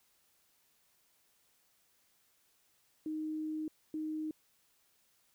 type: tone bursts at uneven times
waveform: sine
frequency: 310.8 Hz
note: D#4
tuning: 2 cents flat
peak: -35 dBFS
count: 2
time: 3.06-3.68 / 3.94-4.31 s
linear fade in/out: 2 ms
effects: white hiss -72 dBFS RMS until 5.34 s